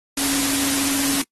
sine tone in noise, 276.4 Hz, C#4, 5 cents flat, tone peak -24 dBFS, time 0.17-1.22 s, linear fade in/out 5 ms, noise white, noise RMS -22 dBFS, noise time 0.17-1.22 s, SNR -5 dB, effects noise-tail reverb RT60 0.1 s tail -23 dB re dry + AAC 32 kbps

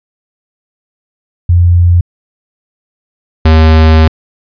sine / square tone pair in turn, 87.31 / 79.32 Hz, F2 / D#2, 0 / +34 cents, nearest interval major second, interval 166 cents, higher first, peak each -3 dBFS, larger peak neither, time 1.49-2.01 / 3.45-4.08 s, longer second, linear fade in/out 5 ms, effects resampled to 11025 Hz

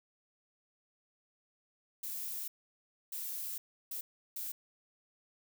violet noise bursts at uneven times, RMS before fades -40 dBFS, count 4, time 2.03-2.48 / 3.12-3.58 / 3.91-4.01 / 4.36-4.52 s, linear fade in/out 5 ms, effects none

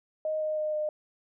sine tone with pitch steps, 622.3 / 617.6 / 613 / 608.4 Hz, D#5 / D#5 / D#5 / D#5, 0 / -13 / -26 / -39 cents, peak -27 dBFS, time 0.25-0.89 s, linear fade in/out 2 ms, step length 160 ms, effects none

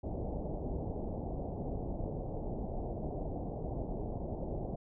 pink low-pass noise, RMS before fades -38 dBFS, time 0.03-4.76 s, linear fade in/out 10 ms, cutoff 770 Hz, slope 48 dB/octave, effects none

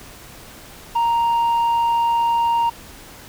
sine tone with tanh clipping, 932.3 Hz, A#5, in tune, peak -16 dBFS, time 0.95-2.7 s, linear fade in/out 10 ms, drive 3 dB, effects pink hiss -41 dBFS RMS until 3.28 s

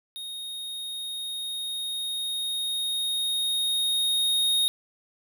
square tone with level ramp, 3724 Hz, A#7, 2 cents flat, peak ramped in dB -35 to -21 dBFS, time 0.16-4.68 s, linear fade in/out 0 ms, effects none

